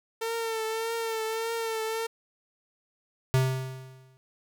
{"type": "tone with vibrato", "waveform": "sawtooth", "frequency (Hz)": 450.3, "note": "A4", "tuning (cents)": 40, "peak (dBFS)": -25, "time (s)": [0.21, 2.07], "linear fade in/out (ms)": 10, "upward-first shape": "triangle", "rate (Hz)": 1.7, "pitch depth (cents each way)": 44}
{"type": "tone with exponential decay", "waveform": "square", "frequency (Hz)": 130.81, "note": "C3", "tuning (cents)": 0, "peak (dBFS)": -19, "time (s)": [3.34, 4.17], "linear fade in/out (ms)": 0, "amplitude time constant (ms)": 180}
{"effects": []}